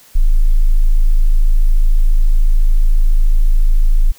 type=tone; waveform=sine; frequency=27.01 Hz; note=A0; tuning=31 cents flat; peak=-6 dBFS; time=0.15-4.12 s; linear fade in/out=10 ms; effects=white hiss -45 dBFS RMS until 4.18 s